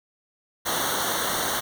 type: noise with comb filter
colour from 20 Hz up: pink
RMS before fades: -26 dBFS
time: 0.65-1.61 s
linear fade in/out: 20 ms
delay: 0.4 ms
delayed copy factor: -0.95
effects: none